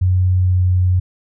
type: tone with pitch glide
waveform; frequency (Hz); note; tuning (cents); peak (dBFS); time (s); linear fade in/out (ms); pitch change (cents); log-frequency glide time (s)
sine; 91.8 to 91.11; F#2 to F#2; -13 to -26; -11; 0.01-1; 10; -13; 0.37-0.61
effects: none

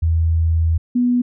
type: tone pair in turn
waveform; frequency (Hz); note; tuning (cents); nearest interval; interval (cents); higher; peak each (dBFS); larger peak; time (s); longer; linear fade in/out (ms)
sine; 81.8 / 245.1; E2 / B3; -13 / -13; octave + perfect fifth; 1900; second; -13; neither; 0.02-0.78 / 0.95-1.22; first; 10
effects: none

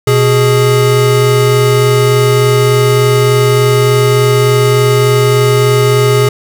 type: tone pair together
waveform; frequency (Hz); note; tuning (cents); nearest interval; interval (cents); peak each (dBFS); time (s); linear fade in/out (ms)
square; 124.2 / 416; B2 / G#4; +10 / +3; octave + major sixth; 2093; -10; 0.07-6.29; 5
effects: none

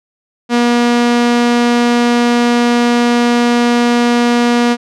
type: tone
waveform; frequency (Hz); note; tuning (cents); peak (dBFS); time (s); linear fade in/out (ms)
sawtooth; 239.5; A#3; +47; -5; 0.49-4.77; 50
effects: low-pass 6000 Hz 12 dB/octave

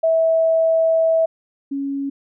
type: tone pair in turn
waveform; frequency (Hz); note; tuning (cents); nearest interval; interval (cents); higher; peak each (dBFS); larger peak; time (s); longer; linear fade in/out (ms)
sine; 651 / 277.3; E5 / C#4; -22 / +1; octave + minor third; 1477; first; -13 / -21; first; 0.03-1.26 / 1.71-2.1; first; 10
effects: none

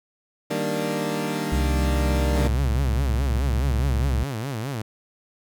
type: chord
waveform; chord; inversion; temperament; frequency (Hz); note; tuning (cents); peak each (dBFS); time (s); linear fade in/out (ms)
20% pulse; Eb major seventh; none; equal; 155.56 / 196 / 233.1 / 293.7; Eb3 / G3 / Bb3 / D4; 0 / 0 / 0 / 0; -25; 0.5-2.48; 10
type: harmonic tone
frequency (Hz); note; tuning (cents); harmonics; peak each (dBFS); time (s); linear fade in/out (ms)
66.5; C2; +29; 1 / 2 / 3; -20 / -31 / -39; 1.52-4.24; 5
type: tone with vibrato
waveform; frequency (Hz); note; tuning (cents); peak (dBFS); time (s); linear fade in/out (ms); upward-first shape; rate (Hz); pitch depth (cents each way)
sawtooth; 123.6; B2; +2; -23; 2.35-4.82; 5; sine; 4.8; 250
effects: none

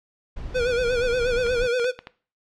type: noise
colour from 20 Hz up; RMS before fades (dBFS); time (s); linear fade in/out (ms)
brown; -33; 0.36-1.68; 10
type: tone with vibrato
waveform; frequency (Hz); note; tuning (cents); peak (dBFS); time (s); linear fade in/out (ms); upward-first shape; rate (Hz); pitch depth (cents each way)
square; 488.3; B4; -20; -21; 0.54-1.92; 20; sine; 8.4; 76
type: clicks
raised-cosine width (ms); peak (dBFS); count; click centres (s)
0.3; -20; 5; 1.466 / 1.797 / 1.844 / 1.99 / 2.071
effects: noise-tail reverb RT60 0.4 s tail -18 dB re dry + low-pass 5000 Hz 12 dB/octave

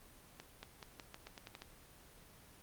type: accelerating click train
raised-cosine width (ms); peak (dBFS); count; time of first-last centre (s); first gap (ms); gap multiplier
0.2; -30; 10; 0.4-1.62; 230; 0.86
effects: pink hiss -60 dBFS RMS until 2.62 s + Opus 24 kbps

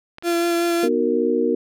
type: clicks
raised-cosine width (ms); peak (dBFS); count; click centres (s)
0.3; -21; 2; 0.184 / 0.225
type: tone with vibrato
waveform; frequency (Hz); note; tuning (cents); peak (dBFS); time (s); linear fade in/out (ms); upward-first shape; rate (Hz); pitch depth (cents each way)
35% pulse; 341.7; F4; -38; -16; 0.23-0.89; 50; sine; 5.3; 12
type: chord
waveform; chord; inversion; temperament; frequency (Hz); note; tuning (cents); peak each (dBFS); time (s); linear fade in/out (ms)
sine; B major seventh; none; just; 246.9 / 308.7 / 370.4 / 463; B3 / D#4 / F#4 / A#4; 0 / -14 / +2 / -12; -23 / -24 / -23 / -20; 0.83-1.55; 5
effects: none

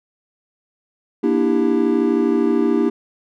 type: chord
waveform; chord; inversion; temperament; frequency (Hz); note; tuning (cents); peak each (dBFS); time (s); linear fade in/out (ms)
triangle; E half-diminished seventh; second; just; 237.3 / 296.7 / 329.6 / 395.6; Bb3 / D4 / E4 / G4; +31 / +18 / 0 / +16; -18; 1.23-2.9; 10
effects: none

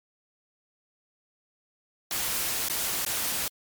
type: noise with dropouts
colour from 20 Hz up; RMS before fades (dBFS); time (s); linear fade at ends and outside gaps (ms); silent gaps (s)
white; -29; 2.11-3.48; 1; 2.686-2.698 / 3.05-3.063
effects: MP3 96 kbps

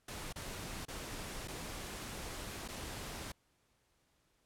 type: noise with dropouts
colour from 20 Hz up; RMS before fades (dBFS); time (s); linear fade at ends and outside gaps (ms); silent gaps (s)
pink; -44; 0.08-3.32; 5; 0.327-0.358 / 0.853-0.882 / 1.476-1.481 / 2.679-2.685
effects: pink hiss -75 dBFS RMS until 4.45 s + low-pass 12000 Hz 12 dB/octave

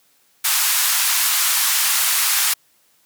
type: band-pass noise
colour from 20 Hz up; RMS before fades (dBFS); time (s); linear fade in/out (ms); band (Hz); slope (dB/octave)
white; -18; 0.44-2.54; 10; 930 to 16000; 24
effects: white hiss -59 dBFS RMS until 3.05 s + high-pass 100 Hz 12 dB/octave

